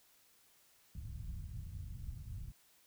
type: low-pass noise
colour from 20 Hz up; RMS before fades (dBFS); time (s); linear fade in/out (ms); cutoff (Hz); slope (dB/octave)
white; -45; 0.95-2.52; 5; 120; 24
effects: white hiss -68 dBFS RMS until 2.86 s